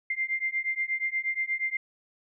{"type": "beating tone pair", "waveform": "sine", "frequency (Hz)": [2093, 2101.4], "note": ["C7", "C7"], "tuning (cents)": [0, 7], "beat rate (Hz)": 8.4, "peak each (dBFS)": [-30, -30], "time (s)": [0.1, 1.77], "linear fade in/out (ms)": 5, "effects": []}